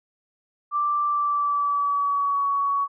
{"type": "tone with pitch glide", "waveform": "sine", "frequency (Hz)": [1174.7, 1122.9], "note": ["D6", "C#6"], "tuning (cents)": [0, 22], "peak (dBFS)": -20, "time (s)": [0.71, 2.88], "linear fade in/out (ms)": 50, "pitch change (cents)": -78, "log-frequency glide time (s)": [1.05, 2.47], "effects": []}